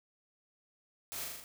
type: noise with echo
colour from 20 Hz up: white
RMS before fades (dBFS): -42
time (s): 1.12-1.24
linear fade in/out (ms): 0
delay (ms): 40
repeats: 5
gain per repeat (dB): -2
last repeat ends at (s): 1.44
effects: none